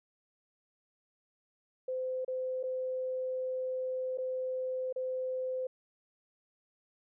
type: tone with dropouts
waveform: sine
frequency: 514 Hz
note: C5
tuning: 31 cents flat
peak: -32 dBFS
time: 1.88-5.67 s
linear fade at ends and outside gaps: 5 ms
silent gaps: 2.248-2.279 / 2.63-2.636 / 4.175-4.183 / 4.927-4.96 s
effects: none